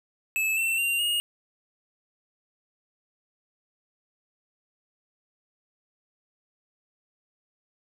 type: tone with pitch steps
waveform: square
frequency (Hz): 2608 / 2689 / 2773 / 2859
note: E7 / E7 / F7 / F7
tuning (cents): -19 / +34 / -13 / +40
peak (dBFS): -24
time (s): 0.36-1.2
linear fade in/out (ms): 0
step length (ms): 210
effects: none